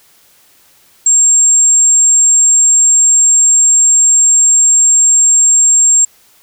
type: tone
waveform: sine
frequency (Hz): 7459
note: A#8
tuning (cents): 0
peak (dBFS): -4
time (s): 1.06-6.05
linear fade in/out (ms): 5
effects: tanh soft clip ceiling -1 dBFS + white hiss -48 dBFS RMS until 6.42 s